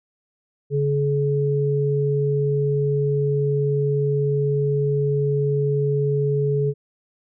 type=tone pair together; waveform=sine; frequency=141.93 / 425.3 Hz; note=C#3 / G#4; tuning=+41 / +41 cents; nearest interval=octave + perfect fifth; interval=1900 cents; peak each=-20 / -21 dBFS; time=0.7-6.74 s; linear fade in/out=50 ms; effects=none